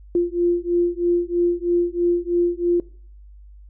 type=beating tone pair; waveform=sine; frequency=346.5 / 349.6 Hz; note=F4 / F4; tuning=-14 / +2 cents; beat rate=3.1 Hz; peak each=-20 dBFS; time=0.15-2.8 s; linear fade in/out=2 ms; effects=noise-tail reverb RT60 0.5 s tail -21 dB re dry + added 50 Hz sine -41 dBFS peak until 3.69 s